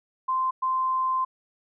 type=tone bursts at uneven times; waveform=sine; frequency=1040 Hz; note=C6; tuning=11 cents flat; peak=-22 dBFS; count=2; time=0.28-0.51 / 0.62-1.25 s; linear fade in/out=10 ms; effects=none